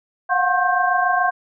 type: tone cluster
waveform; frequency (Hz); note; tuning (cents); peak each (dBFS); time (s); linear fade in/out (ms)
sine; 710 / 737 / 1074 / 1570; F5 / F#5 / C6 / G6; +28 / -7 / +45 / +2; -21; 0.29-1.31; 20
effects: none